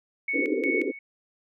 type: tone with tremolo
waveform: sine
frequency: 2217 Hz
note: C#7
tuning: in tune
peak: -25 dBFS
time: 0.28-0.99 s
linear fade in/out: 5 ms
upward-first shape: square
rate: 2.8 Hz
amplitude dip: 80%
type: band-pass noise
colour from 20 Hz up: pink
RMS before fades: -27 dBFS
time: 0.33-0.92 s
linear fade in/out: 20 ms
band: 260 to 500 Hz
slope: 96 dB/octave
effects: none

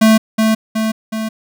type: tone with echo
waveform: square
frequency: 220 Hz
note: A3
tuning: in tune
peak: -7 dBFS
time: 0.01-0.18 s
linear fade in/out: 10 ms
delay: 370 ms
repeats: 3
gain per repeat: -4 dB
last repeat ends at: 1.29 s
effects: none

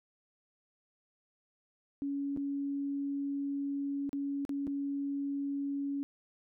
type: tone with dropouts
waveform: sine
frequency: 280.5 Hz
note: C#4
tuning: 21 cents sharp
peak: -32 dBFS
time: 2.02-6.03 s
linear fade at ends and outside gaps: 0 ms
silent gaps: 2.364-2.373 / 4.093-4.13 / 4.451-4.493 / 4.669-4.676 s
effects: none

